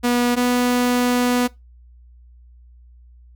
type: tone pair in turn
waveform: sawtooth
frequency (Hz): 242.9 / 246.1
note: B3 / B3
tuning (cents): -29 / -6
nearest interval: unison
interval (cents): 23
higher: second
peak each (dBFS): -12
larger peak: neither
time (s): 0.03-0.36 / 0.36-1.48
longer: second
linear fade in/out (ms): 20
effects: noise-tail reverb RT60 0.2 s tail -21 dB re dry + added 60 Hz sine -44 dBFS peak until 3.35 s